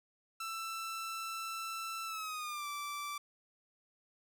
sawtooth tone with pitch glide, 1332 to 1166.3 Hz, E6 to D6, +18 to -12 cents, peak -35 dBFS, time 0.4-3.18 s, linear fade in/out 5 ms, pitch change -230 cents, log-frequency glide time 2.05-2.67 s, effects none

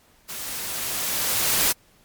white noise with level ramp, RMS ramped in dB -34 to -19 dBFS, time 0.28-1.73 s, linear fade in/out 20 ms, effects pink hiss -58 dBFS RMS until 2.04 s + MP3 96 kbps

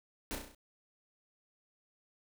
pink noise with echo, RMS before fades -38 dBFS, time 0.31-0.35 s, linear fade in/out 0 ms, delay 33 ms, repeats 6, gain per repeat -4 dB, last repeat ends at 0.548 s, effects none

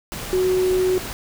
sine tone in noise, 370 Hz, F#4, in tune, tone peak -16 dBFS, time 0.33-0.98 s, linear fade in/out 0 ms, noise pink, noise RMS -31 dBFS, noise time 0.12-1.13 s, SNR +12 dB, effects none

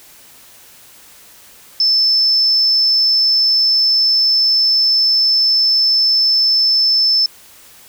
sine tone, 5274 Hz, E8, in tune, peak -10 dBFS, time 1.8-7.26 s, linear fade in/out 2 ms, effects white hiss -43 dBFS RMS until 7.88 s

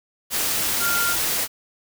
sine tone in noise, 1396.9 Hz, F6, in tune, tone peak -22 dBFS, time 0.79-1.16 s, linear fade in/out 50 ms, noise white, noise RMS -23 dBFS, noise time 0.3-1.48 s, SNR -2 dB, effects none

